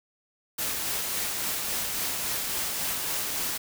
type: noise with tremolo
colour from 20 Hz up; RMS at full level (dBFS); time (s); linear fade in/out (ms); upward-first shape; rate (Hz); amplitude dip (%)
white; -29; 0.58-3.58; 10; sine; 3.6; 25
effects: none